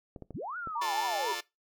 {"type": "clicks", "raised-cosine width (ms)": 2, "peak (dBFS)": -29, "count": 4, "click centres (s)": [0.162, 0.223, 0.307, 0.673]}
{"type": "linear two-way sweep", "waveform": "sine", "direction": "up then down", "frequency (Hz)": [61.74, 1480, 377], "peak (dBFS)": -35, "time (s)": [0.34, 1.33], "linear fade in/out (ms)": 10, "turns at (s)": 0.57}
{"type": "tone with vibrato", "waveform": "sine", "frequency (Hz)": 880, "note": "A5", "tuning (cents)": 0, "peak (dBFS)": -31, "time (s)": [0.75, 1.35], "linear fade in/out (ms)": 10, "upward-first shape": "triangle", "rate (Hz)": 4.1, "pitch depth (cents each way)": 210}
{"type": "chord", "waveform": "5% pulse", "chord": "D minor", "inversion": "first", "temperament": "just", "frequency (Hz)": [352.4, 440.5, 587.3], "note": ["F4", "A4", "D5"], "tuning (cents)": [16, 2, 0], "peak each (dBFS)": -29, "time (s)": [0.81, 1.41], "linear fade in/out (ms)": 10}
{"effects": ["noise-tail reverb RT60 0.2 s tail -20 dB re dry"]}